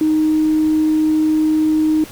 sine tone, 310.9 Hz, D#4, 1 cent flat, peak -11 dBFS, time 0.01-2.04 s, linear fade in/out 2 ms, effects tanh soft clip ceiling -7 dBFS + pink hiss -37 dBFS RMS until 2.11 s

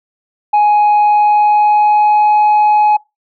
sine tone with pitch glide, 835 to 842.8 Hz, G#5 to G#5, +9 to +25 cents, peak -4 dBFS, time 0.53-2.97 s, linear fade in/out 10 ms, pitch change +16 cents, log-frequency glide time 1.01-2.35 s, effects noise-tail reverb RT60 0.2 s tail -23 dB re dry + tanh soft clip ceiling -6 dBFS

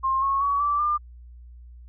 sine tone with pitch steps, 1063 / 1095.4 / 1128.8 / 1163.2 / 1198.7 Hz, C6 / C#6 / C#6 / D6 / D6, +27 / -21 / +31 / -17 / +35 cents, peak -20 dBFS, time 0.03-0.98 s, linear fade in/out 20 ms, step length 190 ms, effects added 60 Hz sine -42 dBFS peak until 1.88 s

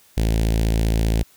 sawtooth tone with notch filter, 55.2 Hz, A1, 6 cents sharp, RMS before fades -19 dBFS, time 0.17-1.23 s, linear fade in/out 5 ms, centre 1200 Hz, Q 0.72, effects white hiss -54 dBFS RMS until 1.36 s

